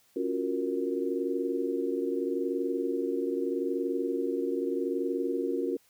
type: chord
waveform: sine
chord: Gb major seventh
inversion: second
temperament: equal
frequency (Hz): 277.2 / 349.2 / 370 / 466.2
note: Db4 / F4 / Gb4 / Bb4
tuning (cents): 0 / 0 / 0 / 0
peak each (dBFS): -33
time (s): 0.16-5.77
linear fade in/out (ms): 5
effects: white hiss -65 dBFS RMS until 5.89 s